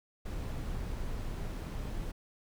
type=noise; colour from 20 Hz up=brown; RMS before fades=-37 dBFS; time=0.25-2.12 s; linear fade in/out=10 ms; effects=none